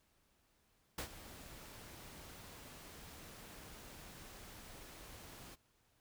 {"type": "noise with ADSR envelope", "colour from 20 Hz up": "pink", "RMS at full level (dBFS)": -40, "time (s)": [0.98, 5.56], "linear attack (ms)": 6, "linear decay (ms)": 91, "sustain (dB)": -14, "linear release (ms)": 23, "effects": ["pink hiss -75 dBFS RMS until 6 s"]}